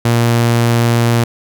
sawtooth tone, 117.7 Hz, A#2, 17 cents sharp, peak -6 dBFS, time 0.05-1.24 s, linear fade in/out 5 ms, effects none

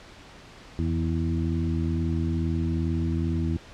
harmonic tone with a mistuned harmonic, 82.3 Hz, E2, 2 cents flat, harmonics 1 / 2 / 3 / 4, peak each -26 / -29 / -31 / -32 dBFS, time 0.79-3.57 s, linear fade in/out 0 ms, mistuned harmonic 1, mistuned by +60 cents, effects pink hiss -47 dBFS RMS until 3.73 s + low-pass 5000 Hz 12 dB/octave

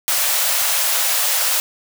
white high-pass noise, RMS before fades -18 dBFS, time 0.08-1.6 s, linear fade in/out 0 ms, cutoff 500 Hz, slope 96 dB/octave, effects none

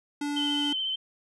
square tone, 290 Hz, D4, 22 cents flat, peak -29 dBFS, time 0.21-0.73 s, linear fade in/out 5 ms
sine tone with vibrato, 3086 Hz, G7, 28 cents flat, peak -27 dBFS, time 0.36-0.96 s, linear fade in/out 10 ms, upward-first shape sine, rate 14 Hz, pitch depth 24 cents each way
effects resampled to 24000 Hz

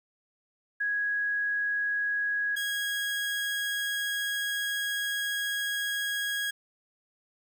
sine / 30% pulse tone pair in turn, 1661.2 / 1648.8 Hz, G#6 / G#6, 0 / -13 cents, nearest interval unison, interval 13 cents, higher first, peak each -26 dBFS, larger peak neither, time 0.8-2.56 / 2.56-6.51 s, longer second, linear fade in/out 10 ms, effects 11-bit

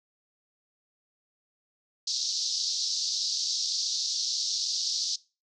pink band-pass noise, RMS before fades -30 dBFS, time 2.07-5.16 s, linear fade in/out 5 ms, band 4100 to 6000 Hz, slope 48 dB/octave, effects noise-tail reverb RT60 0.3 s tail -21 dB re dry

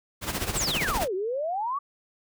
pink noise with tremolo, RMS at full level -27 dBFS, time 0.21-1.08 s, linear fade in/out 50 ms, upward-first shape sine, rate 15 Hz, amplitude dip 70%
sine exponential two-way sweep, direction down then up, 8620 to 359.1 to 1173 Hz, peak -26 dBFS, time 0.56-1.79 s, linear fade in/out 10 ms, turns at 1.14 s
effects none

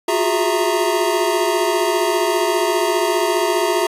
square tone cluster, 353 / 367.9 / 412.9 / 660 / 931 Hz, F4 / F#4 / G#4 / E5 / A#5, +19 / -10 / -10 / +2 / -2 cents, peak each -23 dBFS, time 0.08-3.87 s, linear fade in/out 5 ms, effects resampled to 32000 Hz

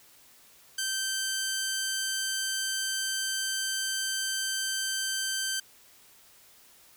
10% pulse tone, 1555 Hz, G6, 14 cents flat, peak -20 dBFS, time 0.78-5.6 s, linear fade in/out 5 ms, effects white hiss -57 dBFS RMS until 6.96 s

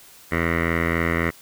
10% pulse tone with low-pass filter, 83.7 Hz, E2, 27 cents sharp, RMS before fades -22 dBFS, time 0.31-1.31 s, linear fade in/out 20 ms, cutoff 1900 Hz, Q 6.2, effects white hiss -48 dBFS RMS until 1.41 s

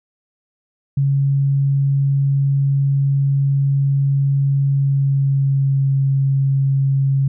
sine tone with pitch glide, 138.59 to 136.52 Hz, C#3 to C#3, 0 to -26 cents, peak -13 dBFS, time 0.97-7.28 s, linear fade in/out 5 ms, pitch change -26 cents, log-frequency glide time 4.68-5.93 s, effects none

